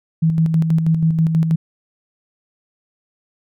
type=tone with tremolo; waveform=sine; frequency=161.8 Hz; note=E3; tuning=32 cents flat; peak=-11 dBFS; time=0.22-1.56 s; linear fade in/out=10 ms; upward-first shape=square; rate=6.2 Hz; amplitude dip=45%; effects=none